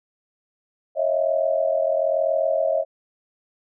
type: tone cluster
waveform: sine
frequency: 548 / 635 / 676 Hz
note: C#5 / D#5 / E5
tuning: -20 / +35 / +43 cents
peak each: -23 / -21 / -26 dBFS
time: 0.95-2.85 s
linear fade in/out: 50 ms
effects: none